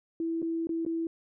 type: tone with dropouts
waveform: sine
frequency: 329.6 Hz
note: E4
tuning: in tune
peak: -28 dBFS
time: 0.2-1.07 s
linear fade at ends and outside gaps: 2 ms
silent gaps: 0.419-0.426 / 0.671-0.692 / 0.851-0.863 s
effects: none